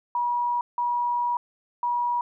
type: tone bursts at uneven times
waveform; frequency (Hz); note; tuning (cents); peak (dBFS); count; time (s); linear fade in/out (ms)
sine; 964; B5; -42; -22; 3; 0.15-0.61 / 0.78-1.37 / 1.83-2.21; 2
effects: none